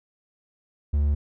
triangle tone, 72.8 Hz, D2, 15 cents flat, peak -17 dBFS, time 0.93-1.15 s, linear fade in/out 10 ms, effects none

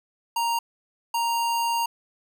square tone bursts at uneven times, 932.3 Hz, A#5, in tune, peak -23 dBFS, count 2, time 0.36-0.59 / 1.14-1.86 s, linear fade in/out 5 ms, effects none

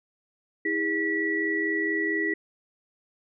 sine tone cluster, 321.9 / 406.3 / 1945 Hz, E4 / G#4 / B6, -41 / -38 / -27 cents, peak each -29 / -31 / -26 dBFS, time 0.65-2.34 s, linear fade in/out 5 ms, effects none

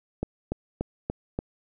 click train, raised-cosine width 2 ms, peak -14 dBFS, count 5, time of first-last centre 0.23-1.389 s, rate 3.45 Hz, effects none

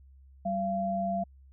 sine tone pair together, 192.9 / 684.8 Hz, G3 / F5, -28 / -34 cents, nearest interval octave + minor seventh, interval 2194 cents, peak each -32 / -29 dBFS, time 0.45-1.24 s, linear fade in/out 10 ms, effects added 67 Hz sine -52 dBFS peak until 1.52 s

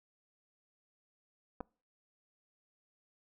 clicks, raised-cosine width 1 ms, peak -27 dBFS, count 2, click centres 1.605 / 1.609 s, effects noise-tail reverb RT60 0.4 s tail -26 dB re dry

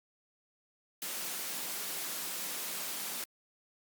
white high-pass noise, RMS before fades -38 dBFS, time 1.02-3.24 s, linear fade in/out 2 ms, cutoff 150 Hz, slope 96 dB/octave, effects Opus 48 kbps

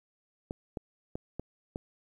clicks, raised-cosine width 2 ms, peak -22 dBFS, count 5, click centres 0.509 / 0.772 / 1.155 / 1.396 / 1.759 s, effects 10-bit

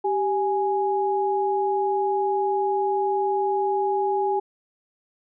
sine tone pair together, 391 / 830.6 Hz, G4 / G#5, -4 / 0 cents, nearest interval octave + minor second, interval 1304 cents, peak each -23 dBFS, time 0.04-4.4 s, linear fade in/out 10 ms, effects none

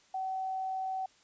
sine tone, 759 Hz, F#5, 44 cents sharp, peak -32 dBFS, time 0.14-1.06 s, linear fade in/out 5 ms, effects white hiss -64 dBFS RMS until 1.23 s + resampled to 16000 Hz

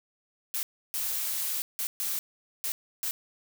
blue noise bursts at uneven times, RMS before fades -31 dBFS, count 6, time 0.54-0.63 / 0.94-1.62 / 1.79-1.87 / 2-2.19 / 2.64-2.72 / 3.03-3.11 s, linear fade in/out 0 ms, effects none

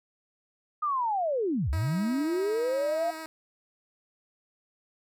sine linear two-way sweep, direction down then up, 1244.5 to 59.9 to 699 Hz, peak -25 dBFS, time 0.82-3.11 s, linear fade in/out 10 ms, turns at 1.7 s
10% pulse tone with vibrato, 318.9 Hz, D#4, 43 cents sharp, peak -29 dBFS, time 1.73-3.26 s, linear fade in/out 0 ms, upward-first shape sine, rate 11 Hz, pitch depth 15 cents each way
effects none

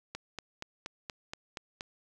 click train, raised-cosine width 0.2 ms, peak -21 dBFS, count 8, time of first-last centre 0.15-1.809 s, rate 4.22 Hz, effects none

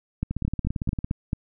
two click trains, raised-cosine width 5 ms, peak -12 / -15 dBFS, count 6 / 14, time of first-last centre 0.23-1.331 / 0.31-1.044 s, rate 4.54 / 17.7 Hz, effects none

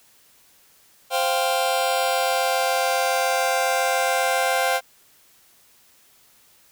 sawtooth chord, C suspended fourth, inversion none, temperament just, 523.3 / 697.7 / 784.9 Hz, C5 / F5 / G5, 0 / -2 / +2 cents, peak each -20 dBFS, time 1.1-4.81 s, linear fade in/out 50 ms, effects white hiss -56 dBFS RMS until 6.71 s

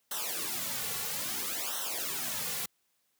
white noise with flanger, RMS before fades -35 dBFS, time 0.11-2.66 s, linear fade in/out 5 ms, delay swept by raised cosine 0.42 to 3.22 ms, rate 0.6 Hz, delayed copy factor -1, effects white hiss -75 dBFS RMS until 3.19 s + high-pass 60 Hz 12 dB/octave

